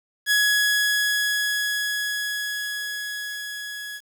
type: tone with level ramp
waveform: sawtooth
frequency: 1678 Hz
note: G#6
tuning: 17 cents sharp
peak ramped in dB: -13 to -29 dBFS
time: 0.26-4.01 s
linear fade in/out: 50 ms
effects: 8-bit